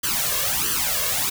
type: noise with flanger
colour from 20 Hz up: white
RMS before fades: -23 dBFS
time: 0.03-1.3 s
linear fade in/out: 10 ms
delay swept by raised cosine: 0.65 to 1.85 ms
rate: 1.5 Hz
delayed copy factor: +0.85
effects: none